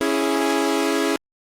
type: chord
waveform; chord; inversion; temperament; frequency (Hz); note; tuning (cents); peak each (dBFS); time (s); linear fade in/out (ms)
sawtooth; C# minor; none; equal; 277.2 / 329.6 / 415.3; C#4 / E4 / G#4; 0 / 0 / 0; -19; 0.01-1.16; 0
effects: low-pass 12000 Hz 12 dB/octave + Opus 24 kbps